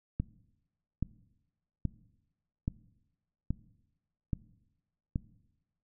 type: click train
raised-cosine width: 5 ms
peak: -18 dBFS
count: 7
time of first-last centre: 0.2-5.159 s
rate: 1.21 Hz
effects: noise-tail reverb RT60 1.0 s tail -20 dB re dry